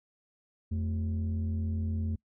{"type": "tone pair together", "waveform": "sine", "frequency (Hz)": [86.26, 219.5], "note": ["F2", "A3"], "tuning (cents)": [-21, -4], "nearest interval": "octave + major third", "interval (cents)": 1617, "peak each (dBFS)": [-28, -34], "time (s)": [0.71, 2.16], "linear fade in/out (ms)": 10, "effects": ["noise-tail reverb RT60 0.1 s tail -25 dB re dry", "tanh soft clip ceiling -25 dBFS"]}